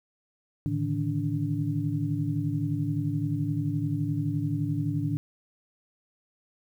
sine tone cluster, 109 / 145.4 / 157 / 289.1 Hz, A2 / D3 / D#3 / D4, -16 / -17 / +16 / -27 cents, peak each -31 dBFS, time 0.66-5.17 s, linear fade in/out 0 ms, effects 10-bit

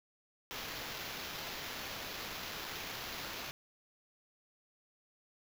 violet noise with sample-and-hold, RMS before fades -43 dBFS, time 0.51-3.51 s, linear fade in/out 0 ms, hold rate 8820 Hz, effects none

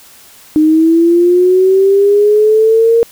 sine linear sweep, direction up, 305.4 to 466.2 Hz, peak -5 dBFS, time 0.56-3.03 s, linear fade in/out 0 ms, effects white hiss -40 dBFS RMS until 3.11 s

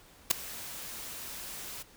white noise with ADSR envelope, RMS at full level -20 dBFS, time 0.3-1.83 s, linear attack 12 ms, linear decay 4 ms, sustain -22 dB, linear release 12 ms, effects pink hiss -57 dBFS RMS until 1.96 s

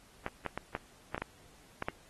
clicks, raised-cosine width 0.5 ms, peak -19 dBFS, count 9, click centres 0.264 / 0.463 / 0.576 / 0.751 / 1.146 / 1.179 / 1.22 / 1.824 / 1.885 s, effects pink hiss -61 dBFS RMS until 2.09 s + AAC 32 kbps

